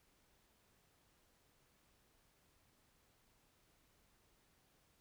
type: silence
effects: pink hiss -74 dBFS RMS until 5 s